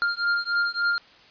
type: beating tone pair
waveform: square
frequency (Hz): 1400 / 1403.5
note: F6 / F6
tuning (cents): +4 / +8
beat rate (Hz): 3.5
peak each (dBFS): -26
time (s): 0.02-0.98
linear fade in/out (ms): 0
effects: white hiss -52 dBFS RMS until 1.3 s + resampled to 11025 Hz